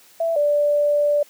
sine tone pair in turn, 663 / 585.5 Hz, E5 / D5, +10 / -5 cents, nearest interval major second, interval 215 cents, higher first, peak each -18 / -15 dBFS, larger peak second, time 0.2-0.36 / 0.36-1.23 s, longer second, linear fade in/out 5 ms, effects white hiss -51 dBFS RMS until 1.29 s + high-pass 150 Hz 12 dB/octave

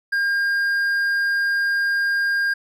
triangle tone with hard clipping, 1610 Hz, G6, 46 cents sharp, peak -19 dBFS, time 0.12-2.54 s, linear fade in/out 10 ms, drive 7 dB, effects none

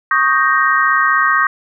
sine chord, Eb dominant seventh, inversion third, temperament equal, 1108.7 / 1244.5 / 1568 / 1864.7 Hz, Db6 / Eb6 / G6 / Bb6, 0 / 0 / 0 / 0 cents, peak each -16 dBFS, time 0.11-1.47 s, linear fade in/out 2 ms, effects none

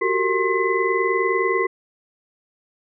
sine tone cluster, 368.6 / 388.6 / 458 / 1065 / 2017 Hz, F#4 / G4 / A#4 / C6 / B6, -7 / -15 / -31 / +30 / +36 cents, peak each -24 dBFS, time 0.01-1.67 s, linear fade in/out 10 ms, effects none

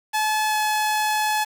sawtooth tone with pitch glide, 860 to 854.6 Hz, A5 to G#5, -40 to +49 cents, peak -16 dBFS, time 0.13-1.45 s, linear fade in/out 20 ms, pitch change -11 cents, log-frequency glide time 0.48-0.55 s, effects 7-bit

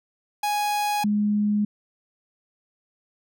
45% pulse / sine tone pair in turn, 830.6 / 208.2 Hz, G#5 / G#3, 0 / +5 cents, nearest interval 2 octaves, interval 2395 cents, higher first, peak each -22 / -19 dBFS, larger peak second, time 0.43-1.04 / 1.04-1.65 s, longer neither, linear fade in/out 5 ms, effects none

